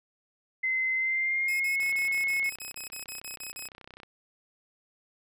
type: tone with pitch glide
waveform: sine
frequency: 2058 to 2180 Hz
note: C7 to C#7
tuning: -29 to -29 cents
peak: -25 dBFS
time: 0.63-2.5 s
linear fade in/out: 10 ms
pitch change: +100 cents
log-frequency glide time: 0.95-1.78 s
type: tone bursts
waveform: 10% pulse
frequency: 2553 Hz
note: D#7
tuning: 44 cents sharp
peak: -29 dBFS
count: 14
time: 1.48-3.68 s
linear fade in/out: 5 ms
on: 120 ms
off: 40 ms
type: click train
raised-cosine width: 0.3 ms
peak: -30 dBFS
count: 72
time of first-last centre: 1.8-4.033 s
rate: 31.8 Hz
effects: none